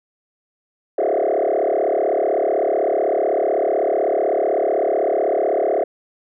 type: tone with frequency modulation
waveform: sine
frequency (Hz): 536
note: C5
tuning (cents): +42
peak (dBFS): -14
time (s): 0.98-5.84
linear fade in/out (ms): 5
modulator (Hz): 35.9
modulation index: 4.8
effects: tanh soft clip ceiling -13 dBFS